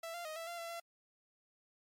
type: tone with pitch steps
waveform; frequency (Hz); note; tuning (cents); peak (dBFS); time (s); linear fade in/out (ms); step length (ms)
sawtooth; 662 / 692 / 624 / 661 / 689 / 673 / 679; E5 / F5 / D#5 / E5 / F5 / E5 / F5; +7 / -16 / +5 / +5 / -24 / +36 / -49; -38; 0.03-0.8; 5; 110
effects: MP3 64 kbps